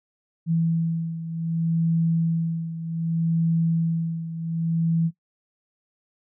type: beating tone pair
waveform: sine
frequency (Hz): 164.81 / 165.46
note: E3 / E3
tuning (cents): 0 / +7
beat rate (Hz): 0.65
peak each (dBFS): -22 / -27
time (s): 0.46-5.11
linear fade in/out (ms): 50
effects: noise-tail reverb RT60 0.1 s tail -17 dB re dry